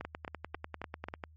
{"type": "two click trains", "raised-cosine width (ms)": 0.5, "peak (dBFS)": [-24, -23], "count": [5, 13], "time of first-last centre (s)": [[0.01, 1.085], [0.05, 1.238]], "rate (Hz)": [3.72, 10.1], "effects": ["added 78 Hz sine -55 dBFS peak until 1.36 s", "MP3 32 kbps"]}